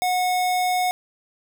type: tone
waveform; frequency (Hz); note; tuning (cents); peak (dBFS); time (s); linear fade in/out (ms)
square; 730; F#5; -24; -20; 0.02-0.91; 0
effects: none